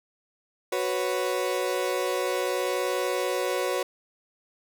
35% pulse chord, F# suspended fourth, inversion none, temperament equal, 370 / 493.9 / 554.4 Hz, F#4 / B4 / C#5, 0 / 0 / 0 cents, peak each -28 dBFS, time 0.72-3.83 s, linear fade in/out 5 ms, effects none

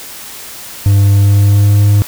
triangle tone with pitch glide, 100 to 102.46 Hz, G2 to G#2, +35 to -23 cents, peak -3 dBFS, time 0.86-2.02 s, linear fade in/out 0 ms, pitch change +42 cents, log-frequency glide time 1.11-1.83 s, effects white hiss -29 dBFS RMS until 2.07 s

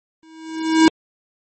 square tone with exponential growth, 320.5 Hz, E4, 49 cents flat, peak -7 dBFS, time 0.23-0.88 s, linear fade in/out 0 ms, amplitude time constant 140 ms, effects MP3 32 kbps

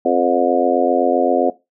harmonic tone with a mistuned harmonic, 87.7 Hz, F2, 8 cents sharp, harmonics 3 / 4 / 5 / 6 / 7 / 8, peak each -20 / -20 / -20 / -20 / -20 / -20 dBFS, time 0.05-1.5 s, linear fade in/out 5 ms, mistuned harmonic 8, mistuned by +41 cents, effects noise-tail reverb RT60 0.2 s tail -17 dB re dry

